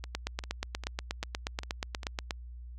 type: two click trains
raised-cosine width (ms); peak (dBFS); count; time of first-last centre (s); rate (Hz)
0.2; -23 / -15; 6 / 19; 0.04-2.032 / 0.15-2.308; 2.51 / 8.34
effects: added 60 Hz sine -42 dBFS peak until 2.78 s